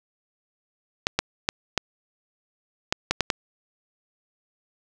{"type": "clicks", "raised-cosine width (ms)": 0.2, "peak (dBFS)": -3, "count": 8, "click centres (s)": [1.069, 1.19, 1.489, 1.777, 2.925, 3.11, 3.207, 3.302], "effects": []}